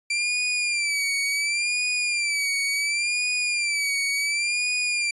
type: tone with vibrato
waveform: sawtooth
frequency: 2349 Hz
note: D7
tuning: in tune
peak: -19 dBFS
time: 0.1-5.11 s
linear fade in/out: 5 ms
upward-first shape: sine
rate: 0.7 Hz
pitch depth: 84 cents each way
effects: resampled to 24000 Hz